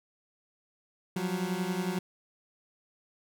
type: beating tone pair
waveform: 30% pulse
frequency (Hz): 177.5 / 188.5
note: F3 / F#3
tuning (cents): +28 / +32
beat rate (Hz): 11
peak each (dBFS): -30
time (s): 1.16-1.99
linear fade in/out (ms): 5
effects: none